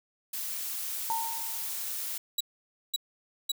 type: noise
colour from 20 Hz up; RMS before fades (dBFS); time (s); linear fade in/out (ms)
blue; -35; 0.33-2.18; 5
type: tone with exponential decay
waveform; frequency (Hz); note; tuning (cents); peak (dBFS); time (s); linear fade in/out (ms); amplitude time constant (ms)
sine; 910; A#5; -42; -26; 1.1-1.84; 0; 160
type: tone bursts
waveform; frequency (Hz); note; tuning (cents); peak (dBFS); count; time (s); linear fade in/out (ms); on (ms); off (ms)
sawtooth; 3900; B7; -23; -23; 3; 2.38-3.518; 5; 26; 530
effects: none